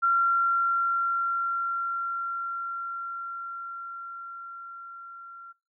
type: tone with level ramp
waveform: sine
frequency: 1372 Hz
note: F6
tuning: 31 cents flat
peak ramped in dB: -19 to -42 dBFS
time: 0.02-5.53 s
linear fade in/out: 20 ms
effects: noise-tail reverb RT60 0.3 s tail -25 dB re dry